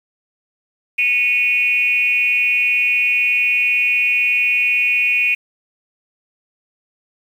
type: tone with frequency modulation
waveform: sine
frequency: 2471 Hz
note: D#7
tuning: 13 cents flat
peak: -13 dBFS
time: 0.98-5.35 s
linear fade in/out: 10 ms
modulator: 261 Hz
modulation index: 0.69
effects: 7-bit